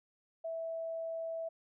sine tone, 656 Hz, E5, 9 cents flat, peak -36 dBFS, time 0.44-1.49 s, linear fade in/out 10 ms, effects none

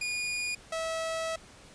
sawtooth tone pair in turn, 2443 / 649.9 Hz, D#7 / E5, -32 / -25 cents, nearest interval octave + major seventh, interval 2293 cents, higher first, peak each -27 dBFS, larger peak neither, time 0.01-0.55 / 0.72-1.36 s, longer second, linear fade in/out 5 ms, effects pink hiss -53 dBFS RMS until 1.74 s + resampled to 22050 Hz

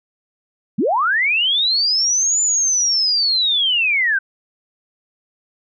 sine linear two-way sweep, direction up then down, 158.7 to 7100 to 1503 Hz, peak -14 dBFS, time 0.78-4.19 s, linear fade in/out 10 ms, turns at 2.41 s, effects none

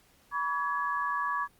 sine tone cluster, 978 / 1138 / 1677 Hz, B5 / C#6 / G#6, -17 / +45 / +16 cents, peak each -35 / -30 / -34 dBFS, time 0.31-1.48 s, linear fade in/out 50 ms, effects pink hiss -63 dBFS RMS until 1.59 s + Opus 48 kbps

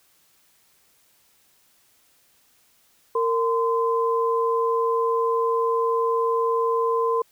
sine tone pair together, 460.1 / 1027.8 Hz, A#4 / C6, -23 / -31 cents, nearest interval octave + major second, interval 1392 cents, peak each -21 / -23 dBFS, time 3.15-7.22 s, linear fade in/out 5 ms, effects white hiss -61 dBFS RMS until 7.31 s

